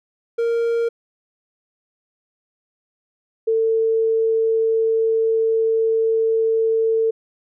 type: tone pair in turn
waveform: triangle / sine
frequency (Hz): 464.9 / 448.1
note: A#4 / A4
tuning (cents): -5 / +32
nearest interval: minor second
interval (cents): 63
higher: first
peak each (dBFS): -15 / -15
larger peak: neither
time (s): 0.38-0.89 / 3.47-7.11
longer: second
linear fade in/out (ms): 10
effects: none